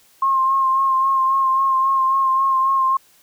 sine tone with vibrato, 1067 Hz, C6, 34 cents sharp, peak -14 dBFS, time 0.22-2.97 s, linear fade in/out 5 ms, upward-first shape sine, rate 3.7 Hz, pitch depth 26 cents each way, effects white hiss -54 dBFS RMS until 3.22 s

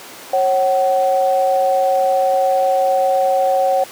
sine tone pair together, 545.5 / 754 Hz, C#5 / F#5, -28 / +32 cents, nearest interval tritone, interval 560 cents, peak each -15 / -15 dBFS, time 0.33-3.84 s, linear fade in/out 5 ms, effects pink hiss -35 dBFS RMS until 3.91 s + high-pass 300 Hz 12 dB/octave

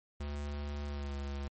square tone with pitch glide, 72.5 to 70.23 Hz, D2 to C#2, -22 to +23 cents, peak -37 dBFS, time 0.2-1.48 s, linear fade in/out 5 ms, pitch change -55 cents, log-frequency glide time 0.87-1.14 s, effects MP3 32 kbps

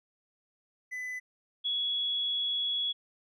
triangle / sine tone pair in turn, 2004 / 3364 Hz, B6 / G#7, +25 / +22 cents, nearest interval major sixth, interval 897 cents, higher second, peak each -33 / -28 dBFS, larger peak second, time 0.91-1.2 / 1.64-2.93 s, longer second, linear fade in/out 20 ms, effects none

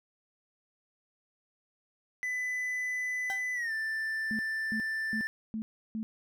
triangle tone with pitch glide, 2000 to 1771.5 Hz, B6 to A6, +21 to +11 cents, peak -29 dBFS, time 2.23-5.27 s, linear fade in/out 0 ms, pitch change -210 cents, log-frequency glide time 3.54-3.72 s
35% pulse tone with exponential decay, 781 Hz, G5, 7 cents flat, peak -31 dBFS, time 3.3-3.46 s, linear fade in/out 0 ms, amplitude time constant 34 ms
sine tone bursts, 220 Hz, A3, in tune, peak -32 dBFS, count 5, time 4.31-6.03 s, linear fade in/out 0 ms, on 80 ms, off 330 ms
effects none

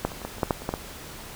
clicks, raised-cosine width 1 ms, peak -9 / -23 / -24 / -16 / -25 / -8 / -7 / -26 / -12 / -13 dBFS, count 10, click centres 0.05 / 0.118 / 0.217 / 0.25 / 0.383 / 0.432 / 0.508 / 0.62 / 0.691 / 0.739 s, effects pink hiss -41 dBFS RMS until 1.35 s

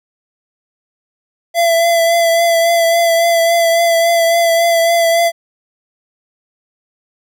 square tone with vibrato, 673 Hz, E5, 36 cents sharp, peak -10 dBFS, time 1.54-5.32 s, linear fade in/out 50 ms, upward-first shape triangle, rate 3.6 Hz, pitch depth 28 cents each way, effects none

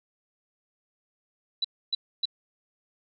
sine tone bursts, 3958 Hz, B7, 3 cents sharp, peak -23 dBFS, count 3, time 1.62-2.255 s, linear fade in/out 5 ms, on 25 ms, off 280 ms, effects none

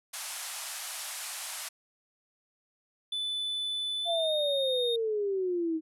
white band-pass noise, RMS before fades -39 dBFS, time 0.13-1.69 s, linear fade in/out 10 ms, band 630 to 12000 Hz, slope 48 dB/octave
triangle tone with pitch glide, 3496 to 3689 Hz, A7 to A#7, -12 to -19 cents, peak -29 dBFS, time 3.12-4.96 s, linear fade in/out 5 ms, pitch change +93 cents, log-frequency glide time 4.01-4.32 s
sine exponential sweep, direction down, 698.5 to 313.1 Hz, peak -27 dBFS, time 4.05-5.81 s, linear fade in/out 50 ms
effects none

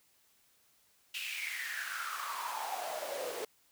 pink noise with high-pass filter sweep, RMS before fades -39 dBFS, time 1.14-3.45 s, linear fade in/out 5 ms, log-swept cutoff 2800 to 440 Hz, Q 7.5, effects white hiss -69 dBFS RMS until 3.71 s

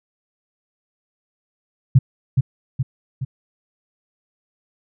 sine tone with echo, 130.81 Hz, C3, in tune, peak -6 dBFS, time 1.95-1.99 s, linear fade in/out 10 ms, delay 420 ms, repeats 3, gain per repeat -5 dB, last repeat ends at 3.25 s, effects none

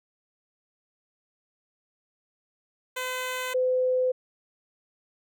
10% pulse / sine tone pair in turn, 509 / 509 Hz, C5 / C5, -48 / -48 cents, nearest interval unison, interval 0 cents, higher neither, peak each -21 dBFS, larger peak neither, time 2.96-3.54 / 3.54-4.12 s, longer neither, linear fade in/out 10 ms, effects none

